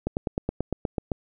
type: slowing click train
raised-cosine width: 2 ms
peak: -12 dBFS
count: 10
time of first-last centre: 0.07-1.118 s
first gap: 99 ms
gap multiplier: 1.04
effects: none